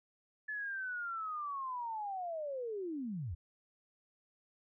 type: linear sweep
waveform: sine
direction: down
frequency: 1733 to 69.3 Hz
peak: -37 dBFS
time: 0.48-3.35 s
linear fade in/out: 10 ms
effects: none